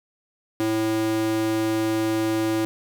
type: tone with high-pass filter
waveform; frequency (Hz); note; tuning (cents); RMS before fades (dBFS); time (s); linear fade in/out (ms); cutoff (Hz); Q
square; 110; A2; 0; -23; 0.6-2.65; 0; 260; 6.5
effects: none